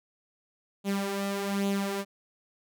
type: tone with flanger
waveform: sawtooth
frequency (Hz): 198.5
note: G3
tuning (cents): +22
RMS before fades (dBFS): -30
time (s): 0.84-2.05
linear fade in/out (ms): 50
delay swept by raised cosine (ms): 0.28 to 3.48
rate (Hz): 1.2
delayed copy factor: +0.6
effects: none